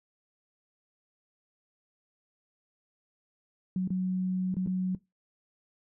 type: tone with dropouts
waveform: sine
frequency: 185 Hz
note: F#3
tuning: in tune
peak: -26 dBFS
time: 3.76-4.95 s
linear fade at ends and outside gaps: 2 ms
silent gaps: 3.876-3.904 / 4.543-4.567 / 4.663-4.672 s
effects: noise-tail reverb RT60 0.2 s tail -20 dB re dry